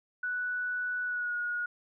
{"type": "tone with pitch glide", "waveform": "sine", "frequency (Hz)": [1480, 1445.4], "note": ["F#6", "F#6"], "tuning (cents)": [0, -41], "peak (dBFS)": -30, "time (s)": [0.23, 1.66], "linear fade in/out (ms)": 5, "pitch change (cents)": -41, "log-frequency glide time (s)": [1.04, 1.35], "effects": []}